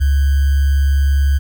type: tone with sample-and-hold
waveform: sine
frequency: 69.6 Hz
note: C#2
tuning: 8 cents sharp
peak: -10 dBFS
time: 0-1.39 s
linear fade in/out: 20 ms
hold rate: 1575 Hz
effects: none